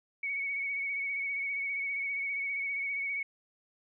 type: tone with vibrato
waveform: sine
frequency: 2233 Hz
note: C#7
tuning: 12 cents sharp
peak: -31 dBFS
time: 0.23-3.23 s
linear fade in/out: 5 ms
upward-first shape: sine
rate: 15 Hz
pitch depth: 33 cents each way
effects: none